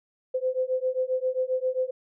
sine beating tone pair, 510 / 517.5 Hz, C5 / C5, -44 / -19 cents, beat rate 7.5 Hz, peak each -27 dBFS, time 0.34-1.91 s, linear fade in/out 10 ms, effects none

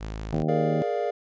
sawtooth tone, 53.6 Hz, A1, 45 cents flat, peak -28 dBFS, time 0-0.44 s, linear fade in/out 20 ms
harmonic tone, 77.78 Hz, D#2, in tune, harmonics 2 / 3 / 4 / 5 / 6 / 7 / 8 / 9 / 10, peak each -26 / -30 / -32 / -34 / -36 / -37 / -38 / -39 / -40 dBFS, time 0.33-0.82 s, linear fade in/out 0 ms
triangle chord, Bb dominant seventh, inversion third, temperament equal with one note detuned, 415.3 / 468.1 / 587.3 / 698.5 Hz, Ab4 / Bb4 / D5 / F5, 0 / +7 / 0 / 0 cents, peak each -28 dBFS, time 0.48-1.11 s, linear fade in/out 10 ms
effects resampled to 16000 Hz

